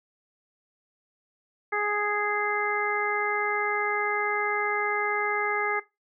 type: harmonic tone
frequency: 415.3 Hz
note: G#4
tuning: in tune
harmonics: 1 / 2 / 3 / 4 / 5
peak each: -31 / -31 / -31 / -31 / -31 dBFS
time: 1.72-5.8 s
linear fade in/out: 10 ms
effects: noise-tail reverb RT60 0.2 s tail -17 dB re dry